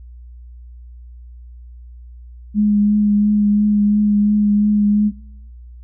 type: tone with vibrato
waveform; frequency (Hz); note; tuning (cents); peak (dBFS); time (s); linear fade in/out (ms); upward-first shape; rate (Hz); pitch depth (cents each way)
sine; 207.7; G#3; 0; -11; 2.54-5.12; 50; triangle; 2.9; 20
effects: noise-tail reverb RT60 1.0 s tail -22 dB re dry + added 60 Hz sine -35 dBFS peak until 5.83 s